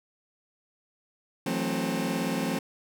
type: chord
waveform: sawtooth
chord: F# half-diminished seventh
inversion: third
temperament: just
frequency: 166.5 / 185 / 222 / 266.4 Hz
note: E3 / F#3 / A3 / C4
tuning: +18 / 0 / +16 / +31 cents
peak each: -30 / -29 / -28 / -27 dBFS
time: 1.46-2.59 s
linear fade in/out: 5 ms
effects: none